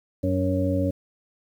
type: harmonic tone with a mistuned harmonic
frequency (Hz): 93.8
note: F#2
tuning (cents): +24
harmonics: 1 / 2 / 3 / 5 / 6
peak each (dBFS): -25 / -30 / -25 / -35 / -27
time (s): 0.23-0.91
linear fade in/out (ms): 10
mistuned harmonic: 6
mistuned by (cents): -29
effects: 9-bit